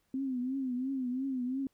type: tone with vibrato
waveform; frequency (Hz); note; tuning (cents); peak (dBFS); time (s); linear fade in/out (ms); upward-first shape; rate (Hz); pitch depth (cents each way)
sine; 258.9; C4; -18; -31; 0.14-1.67; 2; triangle; 2.9; 110
effects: pink hiss -75 dBFS RMS until 1.73 s